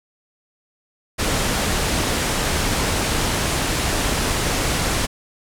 pink low-pass noise, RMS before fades -21 dBFS, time 1.18-5.07 s, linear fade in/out 20 ms, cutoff 11000 Hz, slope 24 dB/octave, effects none

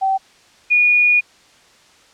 sine tone pair in turn, 771 / 2448 Hz, G5 / D#7, -29 / -29 cents, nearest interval octave + minor sixth, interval 2000 cents, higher second, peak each -14 / -10 dBFS, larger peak second, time 0.01-0.18 / 0.7-1.21 s, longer second, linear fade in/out 20 ms, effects white hiss -50 dBFS RMS until 2.13 s + low-pass 6000 Hz 12 dB/octave

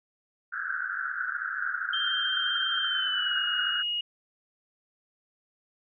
pink band-pass noise, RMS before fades -32 dBFS, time 0.52-3.83 s, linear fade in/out 20 ms, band 1400 to 1600 Hz, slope 96 dB/octave
sine tone with pitch glide, 3157 to 2878 Hz, G7 to F#7, +12 to -49 cents, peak -27 dBFS, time 1.93-4.01 s, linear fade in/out 5 ms, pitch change -161 cents, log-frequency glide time 2.81-3.37 s
effects none

